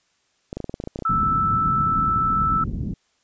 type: clicks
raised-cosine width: 2 ms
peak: -16 dBFS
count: 12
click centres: 0.529 / 0.57 / 0.603 / 0.643 / 0.695 / 0.741 / 0.801 / 0.839 / 0.874 / 0.959 / 0.99 / 1.023 s
type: tone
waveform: sine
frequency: 1318.5 Hz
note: E6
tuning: in tune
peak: -18 dBFS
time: 1.05-2.64 s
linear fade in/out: 5 ms
type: low-pass noise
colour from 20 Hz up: white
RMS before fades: -27 dBFS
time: 1.09-2.94 s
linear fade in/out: 5 ms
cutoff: 220 Hz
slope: 24 dB/octave
effects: white hiss -66 dBFS RMS until 3.23 s + resampled to 16000 Hz